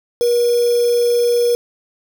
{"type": "tone with quantisation", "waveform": "sine", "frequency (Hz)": 479.1, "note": "A#4", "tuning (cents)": 47, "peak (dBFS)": -12, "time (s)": [0.21, 1.55], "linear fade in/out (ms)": 0, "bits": 4, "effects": []}